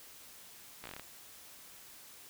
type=slowing click train; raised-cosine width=0.3 ms; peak=-28 dBFS; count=8; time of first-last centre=0.84-0.996 s; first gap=15 ms; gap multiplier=1.13; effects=white hiss -54 dBFS RMS until 2.29 s